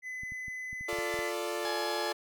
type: tone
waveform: triangle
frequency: 2017 Hz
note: B6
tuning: 36 cents sharp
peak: -35 dBFS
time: 0.02-1.33 s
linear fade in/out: 50 ms
type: clicks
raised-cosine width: 5 ms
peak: -36 dBFS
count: 9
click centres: 0.234 / 0.321 / 0.482 / 0.73 / 0.81 / 0.93 / 0.987 / 1.141 / 1.19 s
type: chord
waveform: sawtooth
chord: D minor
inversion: first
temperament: equal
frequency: 349.2 / 440 / 587.3 Hz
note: F4 / A4 / D5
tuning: 0 / 0 / 0 cents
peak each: -33 dBFS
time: 0.88-2.13 s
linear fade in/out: 10 ms
type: harmonic tone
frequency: 842 Hz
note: G#5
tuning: 24 cents sharp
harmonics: 1 / 2 / 4 / 5 / 6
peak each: -37 / -41 / -44 / -43 / -44 dBFS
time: 1.65-2.12 s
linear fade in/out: 0 ms
effects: none